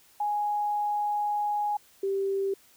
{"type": "tone pair in turn", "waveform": "sine", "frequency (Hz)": [830.6, 391.3], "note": ["G#5", "G4"], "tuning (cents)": [0, -3], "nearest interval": "octave + minor second", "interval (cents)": 1303, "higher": "first", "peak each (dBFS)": -25, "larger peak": "neither", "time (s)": [[0.2, 1.77], [2.03, 2.54]], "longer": "first", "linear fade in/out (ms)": 5, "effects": ["white hiss -59 dBFS RMS until 2.76 s"]}